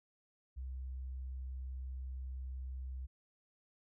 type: tone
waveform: sine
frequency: 64.7 Hz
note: C2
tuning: 19 cents flat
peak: -40 dBFS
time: 0.56-3.07 s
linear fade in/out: 20 ms
effects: none